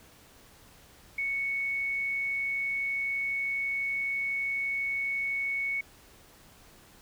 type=tone; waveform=sine; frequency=2217 Hz; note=C#7; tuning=in tune; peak=-28 dBFS; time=1.18-5.81 s; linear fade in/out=5 ms; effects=pink hiss -56 dBFS RMS until 7.01 s